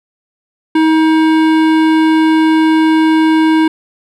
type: tone with hard clipping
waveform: sine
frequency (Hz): 317.4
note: D#4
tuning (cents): +35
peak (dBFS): -9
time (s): 0.75-3.68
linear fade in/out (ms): 5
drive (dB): 16
effects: none